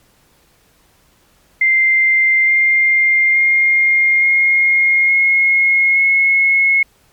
sine tone with pitch steps, 2090 / 2107 / 2124 / 2141 / 2159 / 2176 Hz, C7 / C7 / C7 / C7 / C#7 / C#7, -2 / +12 / +25 / +39 / -46 / -33 cents, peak -9 dBFS, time 1.61-6.83 s, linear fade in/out 5 ms, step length 870 ms, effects pink hiss -54 dBFS RMS until 7.12 s + MP3 96 kbps

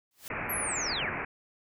white noise with exponential growth, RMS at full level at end -39 dBFS, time 0.11-0.28 s, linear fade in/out 1 ms, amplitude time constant 35 ms
white low-pass noise, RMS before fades -35 dBFS, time 0.3-1.25 s, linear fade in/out 5 ms, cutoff 2500 Hz, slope 96 dB/octave
sine linear sweep, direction down, 11970 to 1396.9 Hz, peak -31 dBFS, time 0.49-1.1 s, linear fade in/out 10 ms
effects none

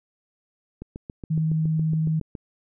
click train, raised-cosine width 3 ms, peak -22 dBFS, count 12, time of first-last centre 0.82-2.352 s, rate 7.18 Hz
sine tone with vibrato, 158.3 Hz, D#3, 30 cents sharp, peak -20 dBFS, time 1.3-2.2 s, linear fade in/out 10 ms, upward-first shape sine, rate 18 Hz, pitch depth 9 cents each way
effects none

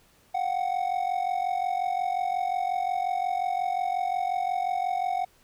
triangle ring-modulated tone, 740 Hz, F#5, in tune, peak -20 dBFS, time 0.34-5.25 s, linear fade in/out 10 ms, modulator 22.8 Hz, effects pink hiss -61 dBFS RMS until 5.43 s

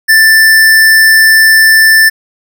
square tone, 1769 Hz, A6, 9 cents sharp, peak -3 dBFS, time 0.08-2.1 s, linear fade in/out 20 ms, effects none

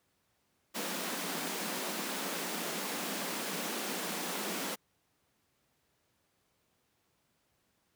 pink high-pass noise, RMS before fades -37 dBFS, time 0.74-4.76 s, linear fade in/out 20 ms, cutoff 170 Hz, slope 96 dB/octave, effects pink hiss -75 dBFS RMS until 7.95 s + high-pass 80 Hz 12 dB/octave

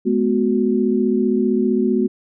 sine tone cluster, 213 / 248.4 / 368.6 Hz, G#3 / B3 / F#4, +44 / +10 / -7 cents, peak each -19 dBFS, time 0.05-2.08 s, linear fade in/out 20 ms, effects none

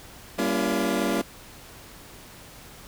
25% pulse chord, G diminished seventh, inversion none, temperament just, 196 / 235.2 / 282.2 / 338.7 Hz, G3 / Bb3 / Db4 / Fb4, 0 / +16 / +31 / +47 cents, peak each -25 dBFS, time 0.38-1.22 s, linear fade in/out 10 ms, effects pink hiss -46 dBFS RMS until 2.87 s

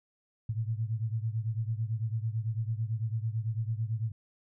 sine beating tone pair, 109 / 118 Hz, A2 / A#2, -16 / +22 cents, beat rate 9 Hz, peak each -31 / -34 dBFS, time 0.49-4.12 s, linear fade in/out 5 ms, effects none

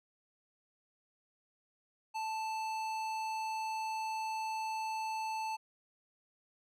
sine tone with tanh clipping, 880 Hz, A5, in tune, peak -37 dBFS, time 2.14-5.57 s, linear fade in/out 20 ms, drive 17 dB, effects none

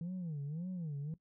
sine tone with vibrato, 161.8 Hz, E3, 32 cents flat, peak -35 dBFS, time 0.01-1.14 s, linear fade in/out 2 ms, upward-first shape sine, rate 1.8 Hz, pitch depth 240 cents each way, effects noise-tail reverb RT60 0.1 s tail -17 dB re dry + tanh soft clip ceiling -36 dBFS

